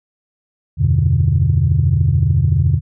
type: chord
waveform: sine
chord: E minor seventh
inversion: none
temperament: equal with one note detuned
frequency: 82.41 / 96.09 / 123.47 / 146.83 Hz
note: E2 / G2 / B2 / D3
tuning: 0 / -34 / 0 / 0 cents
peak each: -16 dBFS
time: 0.77-2.81 s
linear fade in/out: 50 ms
effects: tanh soft clip ceiling -3 dBFS